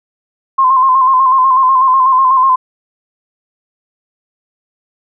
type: tone with vibrato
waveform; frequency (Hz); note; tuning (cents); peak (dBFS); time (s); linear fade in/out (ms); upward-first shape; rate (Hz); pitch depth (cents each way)
sine; 1046.5; C6; 0; -6; 0.58-2.56; 10; square; 8.1; 40
effects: none